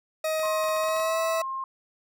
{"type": "tone with pitch glide", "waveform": "40% pulse", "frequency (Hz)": [630, 651.8], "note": ["D#5", "E5"], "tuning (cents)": [21, -20], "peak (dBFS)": -24, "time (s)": [0.24, 1.42], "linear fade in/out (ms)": 5, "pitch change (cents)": 59, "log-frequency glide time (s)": [0.77, 1.19]}
{"type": "clicks", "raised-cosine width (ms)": 0.3, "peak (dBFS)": -28, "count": 9, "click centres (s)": [0.396, 0.456, 0.64, 0.687, 0.765, 0.837, 0.886, 0.966, 0.998]}
{"type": "tone", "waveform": "sine", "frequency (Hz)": 1064, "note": "C6", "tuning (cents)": 29, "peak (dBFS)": -29, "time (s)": [0.43, 1.64], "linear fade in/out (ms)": 2}
{"effects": []}